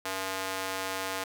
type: tone with high-pass filter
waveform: square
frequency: 95.2 Hz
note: F#2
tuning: 50 cents sharp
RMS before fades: -34 dBFS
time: 0.05-1.24 s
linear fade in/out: 5 ms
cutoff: 680 Hz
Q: 0.69
effects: none